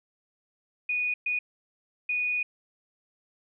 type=tone bursts at uneven times; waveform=sine; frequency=2469 Hz; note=D#7; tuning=14 cents flat; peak=-25 dBFS; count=3; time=0.89-1.14 / 1.26-1.39 / 2.09-2.43 s; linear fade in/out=5 ms; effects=none